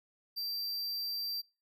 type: tone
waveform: square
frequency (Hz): 4699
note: D8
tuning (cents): 0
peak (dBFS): -35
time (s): 0.36-1.42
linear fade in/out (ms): 20
effects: noise-tail reverb RT60 0.3 s tail -23 dB re dry